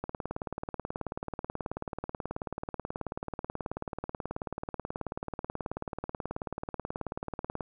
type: click train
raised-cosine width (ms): 1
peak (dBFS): -20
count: 141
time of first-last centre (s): 0.04-7.608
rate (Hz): 18.5
effects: none